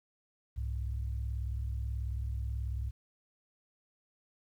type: tone pair together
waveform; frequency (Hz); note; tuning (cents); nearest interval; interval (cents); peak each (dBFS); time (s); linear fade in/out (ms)
sine; 65.41 / 103.83; C2 / G#2; 0 / 0; minor sixth; 800; -33 / -38; 0.56-2.91; 20
effects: tanh soft clip ceiling -25 dBFS + 11-bit